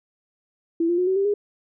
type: tone with pitch steps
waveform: sine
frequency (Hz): 332.9 / 347.2 / 362.2 / 377.8 / 394.1 / 411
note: E4 / F4 / F#4 / F#4 / G4 / G#4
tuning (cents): +17 / -10 / -37 / +36 / +9 / -18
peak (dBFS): -18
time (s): 0.8-1.34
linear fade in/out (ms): 5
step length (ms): 90
effects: none